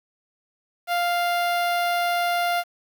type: tone with notch filter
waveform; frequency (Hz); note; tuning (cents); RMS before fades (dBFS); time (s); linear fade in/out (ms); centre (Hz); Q
sawtooth; 698.5; F5; 0; -23; 0.87-2.64; 50; 7200; 0.93
effects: 8-bit